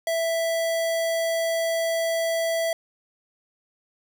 square tone, 660 Hz, E5, 2 cents sharp, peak -23 dBFS, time 0.07-2.73 s, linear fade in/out 2 ms, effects none

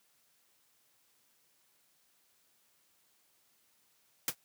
white noise with exponential decay, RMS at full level -26 dBFS, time 4.28-4.35 s, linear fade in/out 2 ms, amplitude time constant 15 ms, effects white hiss -71 dBFS RMS until 4.44 s + high-pass 80 Hz 12 dB/octave

